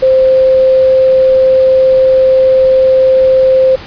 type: tone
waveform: sine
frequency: 523.3 Hz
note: C5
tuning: in tune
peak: -4 dBFS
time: 0.02-3.76 s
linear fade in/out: 10 ms
effects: pink hiss -29 dBFS RMS until 3.86 s + resampled to 11025 Hz